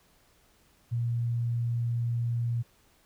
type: tone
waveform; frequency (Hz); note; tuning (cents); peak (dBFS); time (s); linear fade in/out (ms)
sine; 118.2; A#2; +24; -26; 0.91-2.63; 20
effects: pink hiss -64 dBFS RMS until 3.05 s